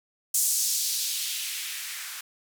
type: noise with band-pass filter sweep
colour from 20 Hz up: violet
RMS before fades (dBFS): -29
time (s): 0.34-2.21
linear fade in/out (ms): 5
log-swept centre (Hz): 7600 to 1400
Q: 1.5
effects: none